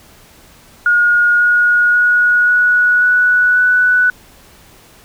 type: tone with pitch steps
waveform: sine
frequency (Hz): 1435 / 1445 / 1455 / 1465.2 / 1475.3 / 1485.6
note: F6 / F#6 / F#6 / F#6 / F#6 / F#6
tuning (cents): +47 / -41 / -29 / -17 / -5 / +7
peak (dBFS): -8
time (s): 0.86-4.1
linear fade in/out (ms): 2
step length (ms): 540
effects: pink hiss -44 dBFS RMS until 5.04 s